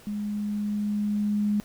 sine tone with level ramp, 207.7 Hz, G#3, in tune, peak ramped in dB -28 to -21 dBFS, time 0.07-1.6 s, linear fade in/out 0 ms, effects pink hiss -52 dBFS RMS until 1.64 s

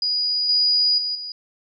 sine tone with level steps, 4908 Hz, D#8, 25 cents flat, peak -19 / -15 / -22 / -29 dBFS, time 0.02-1.32 s, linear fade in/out 2 ms, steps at 0.49 / 0.98 / 1.15 s, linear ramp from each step 2 ms, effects none

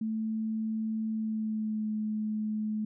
sine tone with pitch glide, 220 to 214.6 Hz, A3 to A3, 0 to -43 cents, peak -29 dBFS, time 0.01-2.85 s, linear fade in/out 5 ms, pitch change -43 cents, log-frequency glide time 1.09-1.91 s, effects none

